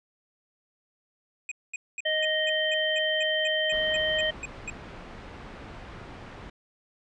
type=tone bursts; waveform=square; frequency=2489 Hz; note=D#7; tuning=in tune; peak=-32 dBFS; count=14; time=1.49-4.7 s; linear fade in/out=2 ms; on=25 ms; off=220 ms
type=harmonic tone; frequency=622.3 Hz; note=D#5; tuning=in tune; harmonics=1 / 3 / 5; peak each=-28 / -28 / -28 dBFS; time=2.05-4.31 s; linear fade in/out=10 ms
type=low-pass noise; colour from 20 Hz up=pink; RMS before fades=-43 dBFS; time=3.72-6.5 s; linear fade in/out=5 ms; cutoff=2400 Hz; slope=12 dB/octave
effects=resampled to 22050 Hz